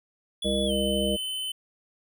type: tone with pitch glide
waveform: square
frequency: 3414 to 3042 Hz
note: G#7 to F#7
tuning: +47 to +47 cents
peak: -30 dBFS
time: 0.42-1.52 s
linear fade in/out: 5 ms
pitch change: -200 cents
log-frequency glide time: 0.66-0.72 s
type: harmonic tone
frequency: 67.2 Hz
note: C2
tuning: 47 cents sharp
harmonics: 1 / 3 / 5 / 7 / 9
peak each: -33 / -28 / -33 / -31 / -29 dBFS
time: 0.44-1.17 s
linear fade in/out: 20 ms
effects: none